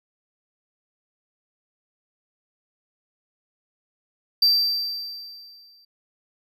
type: tone with exponential decay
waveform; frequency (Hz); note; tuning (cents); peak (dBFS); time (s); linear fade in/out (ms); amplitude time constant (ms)
triangle; 4683; D8; -6; -12; 4.42-5.85; 5; 310
effects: none